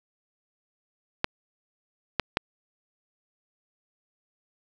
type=clicks; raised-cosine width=0.3 ms; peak=-6 dBFS; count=3; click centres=1.244 / 2.197 / 2.371 s; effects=none